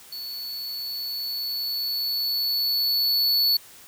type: tone with level ramp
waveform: square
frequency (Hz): 4435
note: C#8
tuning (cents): 0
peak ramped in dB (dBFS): -33 to -18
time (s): 0.12-3.57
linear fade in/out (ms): 5
effects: white hiss -48 dBFS RMS until 3.87 s